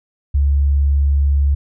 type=tone; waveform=sine; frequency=70.5 Hz; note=C#2; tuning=30 cents sharp; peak=-11 dBFS; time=0.34-1.55 s; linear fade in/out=10 ms; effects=none